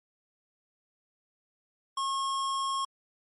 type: tone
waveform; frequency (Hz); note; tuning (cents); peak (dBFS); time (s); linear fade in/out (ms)
square; 1085; C#6; -37; -29; 1.97-2.85; 5
effects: MP3 48 kbps